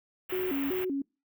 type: band-stop noise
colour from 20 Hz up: white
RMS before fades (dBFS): -38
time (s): 0.29-0.85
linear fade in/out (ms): 10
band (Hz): 3000 to 15000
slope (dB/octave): 48
type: tone with vibrato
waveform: sine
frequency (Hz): 320.2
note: D#4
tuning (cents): +50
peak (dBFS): -28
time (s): 0.32-1.02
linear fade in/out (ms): 5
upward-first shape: square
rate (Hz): 2.6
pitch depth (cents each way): 250
effects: noise-tail reverb RT60 0.3 s tail -26 dB re dry